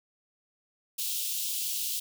white high-pass noise, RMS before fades -32 dBFS, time 0.98-2 s, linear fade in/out 10 ms, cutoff 2800 Hz, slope 48 dB/octave, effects none

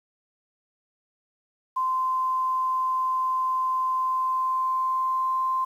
sine tone with pitch glide, 1036 to 1043.2 Hz, C6 to C6, -17 to -5 cents, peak -22 dBFS, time 1.76-5.65 s, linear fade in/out 10 ms, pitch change +12 cents, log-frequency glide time 4-5.33 s, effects 9-bit

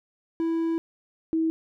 triangle / sine tone pair in turn, 329.2 / 323 Hz, E4 / E4, -2 / -35 cents, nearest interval unison, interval 33 cents, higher first, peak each -21 dBFS, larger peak neither, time 0.4-0.78 / 1.33-1.5 s, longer first, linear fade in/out 0 ms, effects none

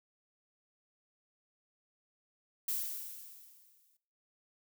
violet noise with exponential decay, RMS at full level -33 dBFS, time 2.68-3.97 s, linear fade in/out 5 ms, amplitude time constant 280 ms, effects noise-tail reverb RT60 0.5 s tail -18 dB re dry

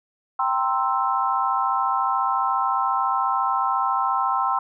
sine chord, C dominant seventh, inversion second, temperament equal, 784 / 932.3 / 1046.5 / 1318.5 Hz, G5 / Bb5 / C6 / E6, 0 / 0 / 0 / 0 cents, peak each -25 / -28 / -23 / -25 dBFS, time 0.39-4.59 s, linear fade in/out 5 ms, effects none

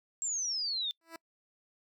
sine exponential sweep, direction down, 7610 to 3520 Hz, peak -31 dBFS, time 0.22-0.91 s, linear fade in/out 0 ms
10% pulse tone with exponential growth, 329.6 Hz, E4, in tune, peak -32 dBFS, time 1.01-1.16 s, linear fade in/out 2 ms, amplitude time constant 32 ms
effects noise-tail reverb RT60 0.1 s tail -25 dB re dry

